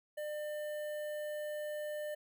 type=tone with notch filter; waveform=square; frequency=600 Hz; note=D5; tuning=37 cents sharp; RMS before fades=-40 dBFS; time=0.17-2.15 s; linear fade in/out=10 ms; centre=5100 Hz; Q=0.54; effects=none